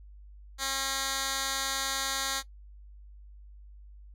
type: tone with band-pass filter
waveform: 10% pulse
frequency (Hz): 270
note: C#4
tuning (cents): -45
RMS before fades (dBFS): -32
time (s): 0.58-2.43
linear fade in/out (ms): 50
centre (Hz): 5600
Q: 0.77
effects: noise-tail reverb RT60 0.1 s tail -17 dB re dry + added 50 Hz sine -47 dBFS peak until 4.14 s